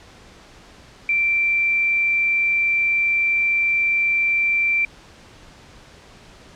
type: tone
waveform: sine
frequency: 2349 Hz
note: D7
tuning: in tune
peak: -16 dBFS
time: 1.09-4.85 s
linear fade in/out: 2 ms
effects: pink hiss -46 dBFS RMS until 6.55 s + low-pass 6000 Hz 12 dB/octave